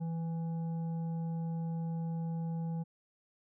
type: tone with frequency modulation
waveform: sine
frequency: 164.81 Hz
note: E3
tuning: in tune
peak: -33 dBFS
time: 0-2.84 s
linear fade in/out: 20 ms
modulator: 663 Hz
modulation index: 0.26
effects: none